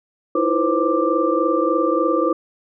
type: tone cluster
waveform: sine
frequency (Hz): 318 / 341.4 / 492.2 / 529 / 1180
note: D#4 / F4 / B4 / C5 / D6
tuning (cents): +38 / -39 / -6 / +19 / +8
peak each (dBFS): -22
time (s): 0.35-2.33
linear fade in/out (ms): 5
effects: none